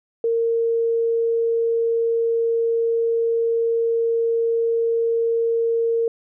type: tone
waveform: sine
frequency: 460.3 Hz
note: A#4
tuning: 22 cents flat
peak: -17 dBFS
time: 0.24-6.08 s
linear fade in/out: 2 ms
effects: none